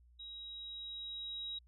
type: tone with level ramp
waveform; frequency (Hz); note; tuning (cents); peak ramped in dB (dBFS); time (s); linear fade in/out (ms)
sine; 3825; A#7; +44; -46 to -39; 0.19-1.59; 10
effects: added 60 Hz sine -61 dBFS peak until 1.67 s